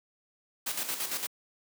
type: noise with tremolo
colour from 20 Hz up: white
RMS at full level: -32 dBFS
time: 0.66-1.27 s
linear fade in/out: 10 ms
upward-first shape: square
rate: 8.8 Hz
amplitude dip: 55%
effects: high-pass 200 Hz 12 dB/octave